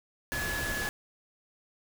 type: tone in noise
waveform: sine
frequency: 1700 Hz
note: G#6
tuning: 40 cents sharp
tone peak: -33 dBFS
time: 0.32-0.89 s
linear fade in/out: 0 ms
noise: pink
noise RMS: -35 dBFS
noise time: 0.32-0.89 s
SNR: -1 dB
effects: none